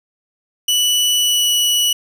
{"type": "tone with pitch glide", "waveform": "sawtooth", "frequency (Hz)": [2960, 2943], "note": ["F#7", "F#7"], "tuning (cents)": [0, -10], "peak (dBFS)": -10, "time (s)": [0.68, 1.93], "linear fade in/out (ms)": 5, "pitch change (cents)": -10, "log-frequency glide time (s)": [1.17, 1.51], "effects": ["resampled to 32000 Hz", "7-bit"]}